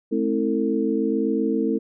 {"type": "tone cluster", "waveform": "sine", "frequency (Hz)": [216.7, 264.1, 325.4, 449.8], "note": ["A3", "C4", "E4", "A4"], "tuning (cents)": [-26, 16, -22, 38], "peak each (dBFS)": -25, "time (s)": [0.11, 1.79], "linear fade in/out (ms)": 20, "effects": []}